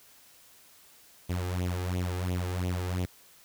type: tone with flanger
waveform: sawtooth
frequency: 90.1 Hz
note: F#2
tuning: 45 cents flat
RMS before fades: -31 dBFS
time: 1.29-3.06 s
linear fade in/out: 10 ms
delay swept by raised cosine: 0.3 to 2.5 ms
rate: 2.9 Hz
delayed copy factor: +0.75
effects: white hiss -57 dBFS RMS until 3.44 s